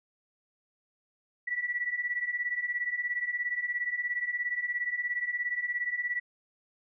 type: beating tone pair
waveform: sine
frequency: 1939 / 1956 Hz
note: B6 / B6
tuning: -32 / -17 cents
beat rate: 17 Hz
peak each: -34 / -31 dBFS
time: 1.47-6.2 s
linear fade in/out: 10 ms
effects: none